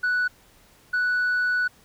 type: tone pair in turn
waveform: sine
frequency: 1480 / 1480 Hz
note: F#6 / F#6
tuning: 0 / 0 cents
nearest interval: unison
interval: 0 cents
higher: neither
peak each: -18 dBFS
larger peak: neither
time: 0.03-0.28 / 0.93-1.68 s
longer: second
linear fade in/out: 10 ms
effects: tanh soft clip ceiling -19 dBFS + pink hiss -56 dBFS RMS until 1.84 s